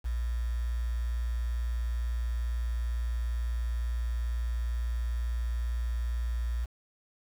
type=tone with quantisation; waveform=sine; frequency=58.9 Hz; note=A#1; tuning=19 cents sharp; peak=-28 dBFS; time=0.04-6.66 s; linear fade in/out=20 ms; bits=8; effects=none